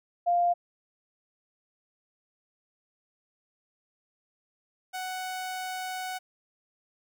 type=tone pair in turn; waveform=sine / sawtooth; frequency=699 / 743.1 Hz; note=F5 / F#5; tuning=+1 / +7 cents; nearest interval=minor second; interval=106 cents; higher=second; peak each=-21 / -29 dBFS; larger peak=first; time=0.26-0.54 / 4.93-6.19 s; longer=second; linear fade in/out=20 ms; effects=none